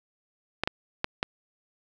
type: clicks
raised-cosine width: 0.3 ms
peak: -9 dBFS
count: 4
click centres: 0.636 / 0.675 / 1.044 / 1.229 s
effects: none